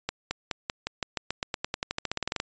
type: accelerating click train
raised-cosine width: 0.2 ms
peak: -11 dBFS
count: 23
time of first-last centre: 0.09-2.401 s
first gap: 220 ms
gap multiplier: 0.92
effects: resampled to 16000 Hz